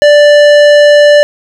sine tone with tanh clipping, 587.3 Hz, D5, in tune, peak -3 dBFS, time 0.02-1.23 s, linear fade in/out 0 ms, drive 16 dB, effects none

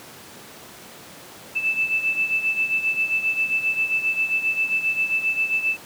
sine beating tone pair, 2634 / 2641.5 Hz, E7 / E7, -2 / +3 cents, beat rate 7.5 Hz, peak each -21 / -26 dBFS, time 1.55-5.77 s, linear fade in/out 20 ms, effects pink hiss -42 dBFS RMS until 5.85 s + high-pass 150 Hz 12 dB/octave

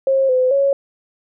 sine tone with pitch steps, 537 / 510 / 554 Hz, C5 / C5 / C#5, +45 / -44 / -1 cents, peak -12 dBFS, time 0.07-0.73 s, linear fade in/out 2 ms, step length 220 ms, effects none

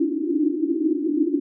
pink band-pass noise, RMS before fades -22 dBFS, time 0-1.4 s, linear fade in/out 5 ms, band 290 to 340 Hz, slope 96 dB/octave, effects none

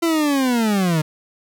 40% pulse linear sweep, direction down, 340.2 to 150 Hz, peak -15 dBFS, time 0.02-1.02 s, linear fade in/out 10 ms, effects none

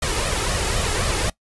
pink noise with flanger, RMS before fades -22 dBFS, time 0.02-1.3 s, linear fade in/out 5 ms, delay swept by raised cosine 1.6 to 2.4 ms, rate 3.9 Hz, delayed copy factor +0.6, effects noise-tail reverb RT60 0.1 s tail -21 dB re dry + resampled to 24000 Hz

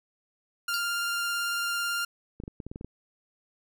sawtooth tone with vibrato, 1396.9 Hz, F6, in tune, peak -24 dBFS, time 0.68-2.05 s, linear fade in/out 5 ms, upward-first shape triangle, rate 18 Hz, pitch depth 12 cents each way
square tone with exponential decay, 4589 Hz, D8, 41 cents flat, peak -27 dBFS, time 0.74-0.85 s, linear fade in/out 0 ms, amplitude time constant 22 ms
clicks, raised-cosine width 3 ms, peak -25 dBFS, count 9, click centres 2.401 / 2.437 / 2.479 / 2.602 / 2.666 / 2.715 / 2.759 / 2.811 / 2.846 s
effects none

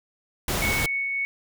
pink noise, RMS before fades -26 dBFS, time 0.48-0.86 s, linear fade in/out 2 ms
sine tone with tremolo, 2217 Hz, C#7, in tune, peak -23 dBFS, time 0.62-1.25 s, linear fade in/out 0 ms, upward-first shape triangle, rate 3.7 Hz, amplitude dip 25%
effects none

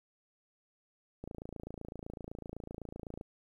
click train, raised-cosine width 2 ms, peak -29 dBFS, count 56, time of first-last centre 1.24-3.211 s, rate 27.9 Hz, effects 11-bit

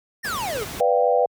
square exponential sweep, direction down, 1892 to 383.6 Hz, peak -26 dBFS, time 0.23-0.65 s, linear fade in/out 20 ms
pink noise, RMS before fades -33 dBFS, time 0.24-0.81 s, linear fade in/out 10 ms
sine chord, G dominant seventh, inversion first, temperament equal, 493.9 / 587.3 / 698.5 / 784 Hz, B4 / D5 / F5 / G5, 0 / 0 / 0 / 0 cents, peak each -19 / -22 / -22 / -23 dBFS, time 0.8-1.26 s, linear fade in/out 5 ms
effects high-pass 60 Hz 12 dB/octave

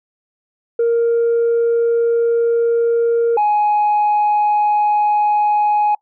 sine tone pair in turn, 466.2 / 836.7 Hz, A#4 / G#5, 0 / +13 cents, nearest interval minor seventh, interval 1013 cents, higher second, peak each -10 dBFS, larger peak neither, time 0.79-3.37 / 3.37-5.95 s, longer neither, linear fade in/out 5 ms, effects noise-tail reverb RT60 0.1 s tail -24 dB re dry + tanh soft clip ceiling -10 dBFS

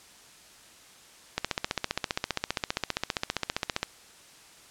click train, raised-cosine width 0.2 ms, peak -9 dBFS, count 38, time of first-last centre 1.38-3.83 s, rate 15.1 Hz, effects white hiss -53 dBFS RMS until 4.7 s + low-pass 9000 Hz 12 dB/octave

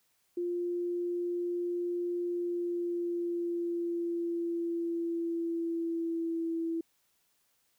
sine tone with pitch glide, 350 to 330.4 Hz, F4 to E4, +4 to +4 cents, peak -30 dBFS, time 0.37-6.81 s, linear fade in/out 5 ms, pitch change -100 cents, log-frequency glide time 2.23-6.52 s, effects white hiss -73 dBFS RMS until 7.78 s

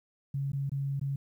sine tone with dropouts, 138.59 Hz, C#3, in tune, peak -29 dBFS, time 0.34-1.16 s, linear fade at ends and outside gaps 5 ms, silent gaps 0.519-0.531 / 0.695-0.717 / 0.997-1.013 s, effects 11-bit

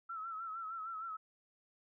sine tone with vibrato, 1318.5 Hz, E6, in tune, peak -40 dBFS, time 0.09-1.17 s, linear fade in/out 10 ms, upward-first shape sine, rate 6.5 Hz, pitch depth 64 cents each way, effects none

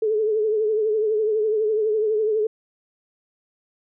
sine tone with vibrato, 431.2 Hz, A4, 35 cents flat, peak -18 dBFS, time 0.02-2.47 s, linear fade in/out 5 ms, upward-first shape triangle, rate 12 Hz, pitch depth 70 cents each way, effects none

